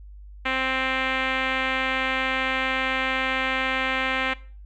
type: tone with low-pass filter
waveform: 5% pulse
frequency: 262.2 Hz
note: C4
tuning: 4 cents sharp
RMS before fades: -25 dBFS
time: 0.45-4.34 s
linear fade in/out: 10 ms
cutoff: 2500 Hz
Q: 1.7
effects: noise-tail reverb RT60 0.4 s tail -18 dB re dry + added 50 Hz sine -40 dBFS peak until 4.65 s